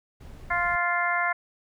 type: noise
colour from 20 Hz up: brown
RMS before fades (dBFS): -43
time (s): 0.2-0.76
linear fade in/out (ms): 10
type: harmonic tone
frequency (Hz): 349.2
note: F4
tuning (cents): 0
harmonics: 2 / 3 / 4 / 5 / 6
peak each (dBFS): -29 / -29 / -29 / -29 / -29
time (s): 0.5-1.33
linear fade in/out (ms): 10
effects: none